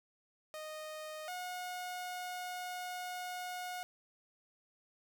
sawtooth tone pair in turn, 619 / 724.1 Hz, D#5 / F#5, -9 / -38 cents, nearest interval minor third, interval 271 cents, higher second, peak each -39 / -36 dBFS, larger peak second, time 0.54-1.28 / 1.28-3.83 s, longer second, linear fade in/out 0 ms, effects none

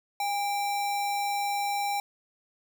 sine tone with sample-and-hold, 812 Hz, G#5, 39 cents flat, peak -26 dBFS, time 0.2-2 s, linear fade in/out 2 ms, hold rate 3150 Hz, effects none

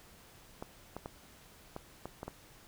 clicks, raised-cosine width 1 ms, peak -26 dBFS, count 7, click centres 0.625 / 0.966 / 1.059 / 1.764 / 2.056 / 2.231 / 2.28 s, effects pink hiss -58 dBFS RMS until 2.67 s

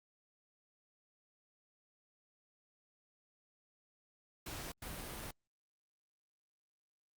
pink noise bursts at uneven times, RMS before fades -45 dBFS, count 2, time 4.46-4.72 / 4.82-5.31 s, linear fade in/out 5 ms, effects Opus 48 kbps

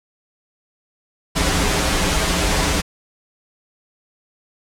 pink noise with comb filter, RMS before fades -18 dBFS, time 1.35-2.82 s, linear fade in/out 20 ms, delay 8.5 ms, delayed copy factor -0.75, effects low-pass 9000 Hz 12 dB/octave

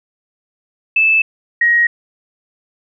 sine tone pair in turn, 2627 / 1887.5 Hz, E7 / A#6, -7 / +21 cents, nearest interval tritone, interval 572 cents, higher first, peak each -9 dBFS, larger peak neither, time 0.96-1.22 / 1.61-1.87 s, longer neither, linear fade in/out 5 ms, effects none

